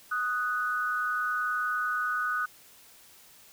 sine tone pair together, 1244.5 / 1485.1 Hz, D#6 / F#6, 0 / +6 cents, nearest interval minor third, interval 306 cents, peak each -30 / -29 dBFS, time 0.11-2.46 s, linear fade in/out 10 ms, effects white hiss -55 dBFS RMS until 3.52 s

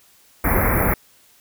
pink band-stop noise, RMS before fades -18 dBFS, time 0.44-0.94 s, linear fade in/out 5 ms, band 2300 to 11000 Hz, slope 96 dB/octave, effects white hiss -54 dBFS RMS until 1.4 s

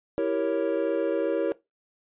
triangle chord, E diminished seventh, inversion none, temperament equal, 329.6 / 392 / 466.2 / 554.4 Hz, E4 / G4 / Bb4 / Db5, 0 / 0 / 0 / 0 cents, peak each -27 / -29 / -26 / -26 dBFS, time 0.18-1.52 s, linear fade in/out 0 ms, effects noise-tail reverb RT60 0.2 s tail -19 dB re dry + resampled to 8000 Hz

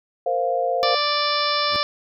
sine chord, Bb suspended second, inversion none, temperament equal, 466.2 / 523.3 / 698.5 Hz, Bb4 / C5 / F5, 0 / 0 / 0 cents, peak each -27 / -23 / -22 dBFS, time 0.26-0.95 s, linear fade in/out 5 ms
harmonic tone, 587.3 Hz, D5, in tune, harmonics 1 / 2 / 3 / 4 / 5 / 6 / 7 / 8 / 9, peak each -27 / -23 / -31 / -30 / -34 / -28 / -30 / -30 / -27 dBFS, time 0.83-1.83 s, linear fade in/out 0 ms
15% pulse tone with exponential growth, 92.5 Hz, F#2, in tune, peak -23 dBFS, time 1.65-1.76 s, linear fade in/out 0 ms, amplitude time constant 23 ms
effects none

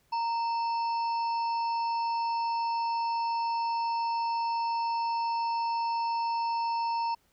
harmonic tone with a mistuned harmonic, 880 Hz, A5, in tune, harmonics 1 / 3 / 5 / 6, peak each -27 / -45 / -46 / -45 dBFS, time 0.12-7.15 s, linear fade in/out 10 ms, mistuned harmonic 1, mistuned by +89 cents, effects pink hiss -69 dBFS RMS until 7.32 s

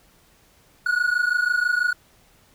triangle tone pair together, 1444.9 / 1471 Hz, F#6 / F#6, -42 / -11 cents, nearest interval unison, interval 31 cents, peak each -20 dBFS, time 0.86-1.93 s, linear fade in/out 5 ms, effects pink hiss -57 dBFS RMS until 2.54 s

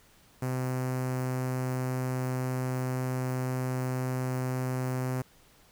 sawtooth tone with notch filter, 128.3 Hz, C3, 34 cents flat, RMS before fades -31 dBFS, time 0.42-5.22 s, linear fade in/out 5 ms, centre 3500 Hz, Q 0.8, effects pink hiss -60 dBFS RMS until 5.71 s

